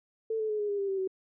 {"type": "tone with pitch steps", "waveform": "sine", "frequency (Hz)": [444.7, 434.5, 424.6, 414.9, 405.4, 396.2, 387.1, 378.3], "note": ["A4", "A4", "G#4", "G#4", "G#4", "G4", "G4", "F#4"], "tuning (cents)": [18, -22, 38, -2, -42, 18, -22, 38], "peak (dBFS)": -28, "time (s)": [0.3, 1.076], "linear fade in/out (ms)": 5, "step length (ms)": 97, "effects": []}